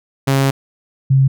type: tone pair in turn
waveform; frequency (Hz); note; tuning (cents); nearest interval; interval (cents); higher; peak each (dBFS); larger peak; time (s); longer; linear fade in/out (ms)
sawtooth / sine; 136.2 / 134.48; C#3 / C3; -30 / +48; unison; 22; first; -8; neither; 0.27-0.51 / 1.1-1.28; first; 10
effects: none